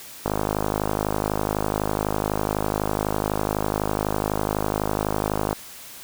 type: click train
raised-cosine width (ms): 1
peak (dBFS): -8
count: 275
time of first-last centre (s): 0.26-5.529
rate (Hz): 52
effects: white hiss -41 dBFS RMS until 6.03 s